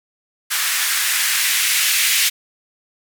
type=noise with band-pass filter sweep; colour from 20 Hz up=violet; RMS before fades=-18 dBFS; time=0.5-2.3 s; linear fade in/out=20 ms; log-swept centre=1500 to 2300 Hz; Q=1.8; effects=none